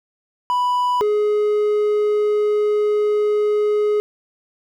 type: tone pair in turn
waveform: triangle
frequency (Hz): 987.8 / 419.5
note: B5 / G#4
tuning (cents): 0 / +17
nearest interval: octave + minor third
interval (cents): 1483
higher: first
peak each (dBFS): -14 / -13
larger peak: second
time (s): 0.5-1.01 / 1.01-4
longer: second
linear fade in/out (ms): 0
effects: none